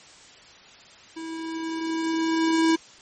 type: tone with level ramp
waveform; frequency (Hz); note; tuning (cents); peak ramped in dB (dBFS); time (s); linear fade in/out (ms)
square; 325.1; E4; -24; -34 to -17; 1.16-2.76; 10
effects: white hiss -49 dBFS RMS until 3.01 s + MP3 32 kbps